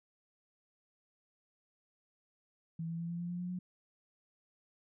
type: tone with pitch steps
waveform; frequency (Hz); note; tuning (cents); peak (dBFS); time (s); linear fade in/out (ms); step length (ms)
sine; 164.2 / 166.49 / 168.82 / 171.17 / 173.56 / 175.99 / 178.44 / 180.93; E3 / E3 / E3 / F3 / F3 / F3 / F3 / F#3; -6 / +18 / +42 / -34 / -10 / +14 / +38 / -38; -36; 2.79-3.59; 5; 100
effects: none